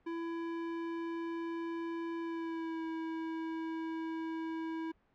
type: tone with pitch glide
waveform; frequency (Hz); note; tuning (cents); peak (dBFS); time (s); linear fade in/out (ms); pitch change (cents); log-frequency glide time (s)
square; 333.8 to 324.5; E4 to E4; +22 to -27; -37; 0.06-4.92; 10; -49; 2.2-2.86
effects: pink hiss -72 dBFS RMS until 5.14 s + low-pass 2000 Hz 12 dB/octave